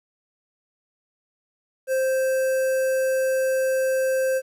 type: tone with notch filter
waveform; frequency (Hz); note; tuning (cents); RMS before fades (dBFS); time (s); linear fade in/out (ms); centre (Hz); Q
square; 525; C5; +6; -22; 1.87-4.42; 50; 3700; 0.59
effects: resampled to 32000 Hz + 10-bit